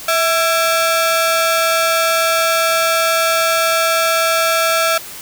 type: ring-modulated tone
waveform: sawtooth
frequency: 997 Hz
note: B5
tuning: 16 cents sharp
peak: -6 dBFS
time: 0.08-4.98 s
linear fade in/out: 5 ms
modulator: 344 Hz
effects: white hiss -32 dBFS RMS until 5.21 s